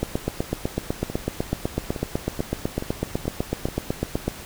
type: two click trains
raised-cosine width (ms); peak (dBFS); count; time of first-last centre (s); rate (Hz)
2; -16 / -9; 7 / 35; 1.1-3.686 / 0.03-4.28; 2.32 / 8
effects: pink hiss -39 dBFS RMS until 4.45 s